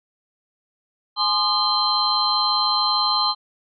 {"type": "tone cluster", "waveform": "sine", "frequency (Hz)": [839, 1044, 1217, 3156, 4109], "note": ["G#5", "C6", "D#6", "G7", "C8"], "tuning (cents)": [17, -4, -39, 11, -32], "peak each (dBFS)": [-26, -25, -25, -29, -20], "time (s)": [1.16, 3.35], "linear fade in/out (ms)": 50, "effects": []}